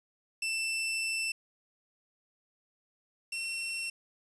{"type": "tone pair in turn", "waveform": "sawtooth", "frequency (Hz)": [2667, 2712], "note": ["E7", "E7"], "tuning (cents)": [20, 49], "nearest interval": "unison", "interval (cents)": 29, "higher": "second", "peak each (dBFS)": [-27, -30], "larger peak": "first", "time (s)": [[0.42, 1.32], [3.32, 3.9]], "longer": "first", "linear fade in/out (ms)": 5, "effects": ["resampled to 24000 Hz", "9-bit"]}